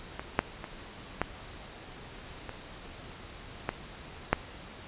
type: clicks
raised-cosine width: 0.5 ms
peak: -20 / -7 / -22 / -11 / -23 / -13 / -6 dBFS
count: 7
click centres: 0.195 / 0.391 / 0.642 / 1.216 / 2.493 / 3.691 / 4.33 s
effects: pink hiss -46 dBFS RMS until 4.87 s + resampled to 8000 Hz